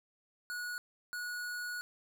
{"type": "tone bursts at uneven times", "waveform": "square", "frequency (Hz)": 1459, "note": "F#6", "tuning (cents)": -25, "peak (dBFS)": -38, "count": 2, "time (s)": [[0.5, 0.78], [1.13, 1.81]], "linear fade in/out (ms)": 0, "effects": []}